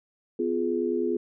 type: chord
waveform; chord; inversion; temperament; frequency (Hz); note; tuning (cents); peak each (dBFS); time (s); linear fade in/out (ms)
sine; F diminished; second; just; 251.4 / 349.2 / 419.1; Cb4 / F4 / Ab4; +31 / 0 / +16; -30 / -27 / -28; 0.39-1.17; 5
effects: none